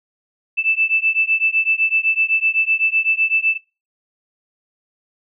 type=beating tone pair; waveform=sine; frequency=2637 / 2644.9 Hz; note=E7 / E7; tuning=0 / +5 cents; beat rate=7.9 Hz; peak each=-18 dBFS; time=0.57-3.58 s; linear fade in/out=20 ms; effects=noise-tail reverb RT60 0.3 s tail -23 dB re dry